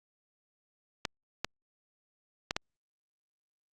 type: clicks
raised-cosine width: 0.2 ms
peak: -13 dBFS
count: 4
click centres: 1.052 / 1.446 / 2.509 / 2.565 s
effects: Opus 48 kbps